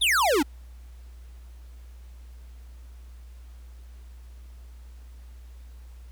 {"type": "exponential sweep", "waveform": "square", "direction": "down", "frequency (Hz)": [3812, 259.9], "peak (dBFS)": -20, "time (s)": [0.01, 0.43], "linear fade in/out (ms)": 10, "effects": ["added 60 Hz sine -42 dBFS peak until 6.11 s", "pink hiss -61 dBFS RMS until 6.11 s"]}